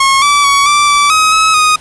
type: tone with pitch steps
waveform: sawtooth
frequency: 1086 / 1155 / 1124 / 1170 / 1159 / 1268 / 1285 / 1245 Hz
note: C#6 / D6 / C#6 / D6 / D6 / D#6 / E6 / D#6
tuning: -36 / -29 / +24 / -7 / -23 / +32 / -45 / +1 cents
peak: -3 dBFS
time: 0-1.76 s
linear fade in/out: 5 ms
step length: 220 ms
effects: pink hiss -36 dBFS RMS until 1.8 s + resampled to 24000 Hz